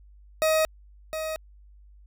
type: tone with echo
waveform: 40% pulse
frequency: 631 Hz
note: D#5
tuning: 24 cents sharp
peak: -19 dBFS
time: 0.42-0.65 s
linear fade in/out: 0 ms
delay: 710 ms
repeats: 1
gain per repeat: -9 dB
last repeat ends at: 1.36 s
effects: added 50 Hz sine -49 dBFS peak until 2.06 s